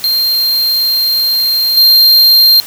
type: tone with level steps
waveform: square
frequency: 4186 Hz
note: C8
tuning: in tune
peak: -10 / -4 dBFS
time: 0.04-2.6 s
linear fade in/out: 0 ms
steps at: 1.77 s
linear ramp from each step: 5 ms
effects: white hiss -29 dBFS RMS until 2.66 s